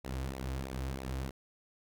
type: tone with flanger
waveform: sawtooth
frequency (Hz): 65.9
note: C2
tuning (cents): +13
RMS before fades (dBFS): -38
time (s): 0.04-1.31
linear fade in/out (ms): 10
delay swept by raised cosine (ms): 0.62 to 5.32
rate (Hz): 3.1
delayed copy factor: -0.65
effects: none